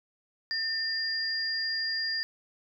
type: tone pair together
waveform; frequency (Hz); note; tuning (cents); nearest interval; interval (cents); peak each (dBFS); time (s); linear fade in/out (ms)
sine; 1803 / 4813; A6 / D8; +42 / +42; octave + perfect fourth; 1700; -32 / -30; 0.51-2.23; 0
effects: none